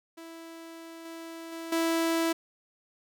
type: tone with level steps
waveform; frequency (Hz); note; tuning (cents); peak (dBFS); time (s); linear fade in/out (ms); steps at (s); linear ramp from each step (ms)
sawtooth; 329.6; E4; 0; -39 / -36 / -33 / -21; 0.17-2.33; 10; 1.05 / 1.52 / 1.72; 5
effects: none